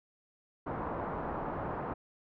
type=low-pass noise; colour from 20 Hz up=white; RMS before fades=-37 dBFS; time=0.66-1.94 s; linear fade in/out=10 ms; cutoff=1100 Hz; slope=24 dB/octave; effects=none